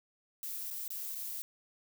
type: noise with dropouts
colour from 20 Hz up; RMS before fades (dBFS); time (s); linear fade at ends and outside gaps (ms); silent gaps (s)
violet; -40; 0.43-1.42; 0; 0.702-0.709 / 0.879-0.904 / 1.15-1.155
effects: none